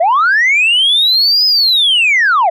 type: linear two-way sweep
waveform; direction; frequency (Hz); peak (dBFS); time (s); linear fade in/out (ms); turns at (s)
sine; up then down; 622 to 5090 to 622; -6; 0-2.5; 10; 1.46
effects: tanh soft clip ceiling -5 dBFS